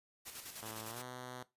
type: noise with tremolo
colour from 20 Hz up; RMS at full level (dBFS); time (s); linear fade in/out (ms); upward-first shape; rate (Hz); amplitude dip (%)
white; -46; 0.25-1.03; 20; square; 9.8; 50
type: tone with pitch glide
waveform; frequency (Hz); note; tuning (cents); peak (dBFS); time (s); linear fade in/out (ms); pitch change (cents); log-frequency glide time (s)
5% pulse; 110 to 125.63; A2 to B2; 0 to +30; -34; 0.62-1.43; 5; +230; 0.87-1.01
effects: noise-tail reverb RT60 0.2 s tail -17 dB re dry + resampled to 32000 Hz